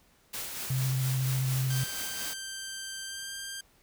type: noise with tremolo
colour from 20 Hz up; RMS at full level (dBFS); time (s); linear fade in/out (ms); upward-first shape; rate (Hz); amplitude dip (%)
white; -36; 0.33-2.34; 10; sine; 4.3; 35
type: tone with vibrato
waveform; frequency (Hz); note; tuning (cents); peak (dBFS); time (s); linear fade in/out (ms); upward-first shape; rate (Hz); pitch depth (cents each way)
sine; 130.81; C3; 0; -26; 0.7-1.84; 5; triangle; 14; 23
type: tone with pitch glide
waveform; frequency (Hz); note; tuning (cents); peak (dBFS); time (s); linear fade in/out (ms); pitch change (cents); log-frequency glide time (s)
10% pulse; 1568 to 1587.1; G6 to G6; 0 to +21; -28; 1.7-3.61; 5; +21; 3.03-3.32
effects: pink hiss -64 dBFS RMS until 3.82 s